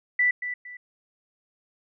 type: tone with echo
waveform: sine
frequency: 1975.5 Hz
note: B6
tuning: in tune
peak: -18 dBFS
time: 0.19-0.31 s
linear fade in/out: 5 ms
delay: 230 ms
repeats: 2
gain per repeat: -10 dB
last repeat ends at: 0.77 s
effects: none